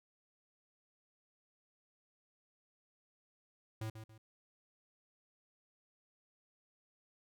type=tone with echo; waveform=square; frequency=110 Hz; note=A2; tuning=in tune; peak=-39 dBFS; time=3.81-3.9 s; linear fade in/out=5 ms; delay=140 ms; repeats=2; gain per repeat=-9 dB; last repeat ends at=4.18 s; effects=none